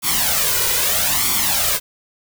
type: noise with flanger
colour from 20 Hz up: white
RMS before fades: -18 dBFS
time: 0.02-1.8 s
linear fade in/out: 50 ms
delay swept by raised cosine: 0.88 to 2.08 ms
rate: 0.78 Hz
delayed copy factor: +0.7
effects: none